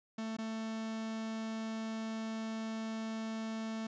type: tone with dropouts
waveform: 45% pulse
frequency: 222 Hz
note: A3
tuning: 16 cents sharp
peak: -37 dBFS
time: 0.18-3.87 s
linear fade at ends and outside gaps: 5 ms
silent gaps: 0.368-0.385 s
effects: resampled to 16000 Hz